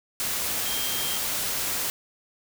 sine tone in noise, 3185 Hz, G7, 27 cents sharp, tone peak -33 dBFS, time 0.66-1.17 s, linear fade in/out 0 ms, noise white, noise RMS -28 dBFS, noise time 0.2-1.9 s, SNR -8 dB, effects none

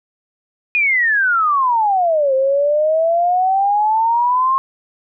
sine exponential two-way sweep, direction down then up, 2489 to 523.3 to 1078 Hz, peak -12 dBFS, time 0.75-4.58 s, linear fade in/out 0 ms, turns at 2.34 s, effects none

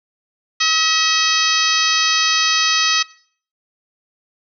harmonic tone with a mistuned harmonic, 640 Hz, D#5, 49 cents sharp, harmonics 2 / 3 / 4 / 5 / 6 / 7 / 8 / 9, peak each -22 / -22 / -22 / -22 / -22 / -22 / -22 / -22 dBFS, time 0.6-3.03 s, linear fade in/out 10 ms, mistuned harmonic 9, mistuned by +65 cents, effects noise-tail reverb RT60 0.5 s tail -20 dB re dry

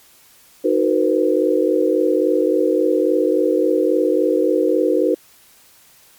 sine chord, C half-diminished seventh, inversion first, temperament equal with one note detuned, 311.1 / 370 / 466.2 / 509.8 Hz, Eb4 / Gb4 / Bb4 / C5, 0 / 0 / 0 / -45 cents, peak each -19 dBFS, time 0.64-5.15 s, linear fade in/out 10 ms, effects white hiss -50 dBFS RMS until 6.18 s + MP3 96 kbps

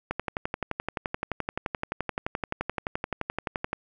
click train, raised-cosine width 0.5 ms, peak -13 dBFS, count 43, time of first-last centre 0.11-3.731 s, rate 11.6 Hz, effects none

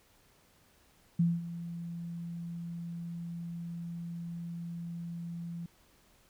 sine tone with ADSR envelope, 170 Hz, F3, 46 cents flat, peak -22 dBFS, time 1.19-5.66 s, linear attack 8 ms, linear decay 210 ms, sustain -15 dB, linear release 3 ms, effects pink hiss -65 dBFS RMS until 6.29 s

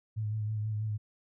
sine tone with vibrato, 107.4 Hz, A2, 41 cents flat, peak -30 dBFS, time 0.16-0.98 s, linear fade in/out 20 ms, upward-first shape sine, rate 6.2 Hz, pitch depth 34 cents each way, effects none

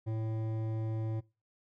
sine tone with hard clipping, 110.8 Hz, A2, 13 cents sharp, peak -34 dBFS, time 0.06-1.21 s, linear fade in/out 20 ms, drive 12 dB, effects noise-tail reverb RT60 0.3 s tail -22 dB re dry

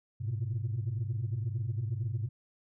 sine tone cluster, 104 / 117.3 / 126 Hz, G#2 / A#2 / B2, +3 / +11 / +35 cents, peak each -32 / -36 / -34 dBFS, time 0.2-2.29 s, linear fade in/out 20 ms, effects tanh soft clip ceiling -26 dBFS

